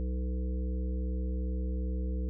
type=harmonic tone; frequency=62.6 Hz; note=B1; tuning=24 cents sharp; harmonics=1 / 3 / 5 / 7 / 8; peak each=-30 / -40 / -44 / -47 / -48 dBFS; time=0-2.29 s; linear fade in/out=0 ms; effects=none